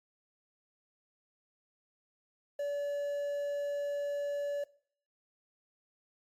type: tone with quantisation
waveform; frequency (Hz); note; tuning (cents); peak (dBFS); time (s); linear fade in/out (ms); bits
triangle; 574; D5; -40; -30; 2.59-4.64; 5; 10
effects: noise-tail reverb RT60 0.5 s tail -20 dB re dry + AAC 64 kbps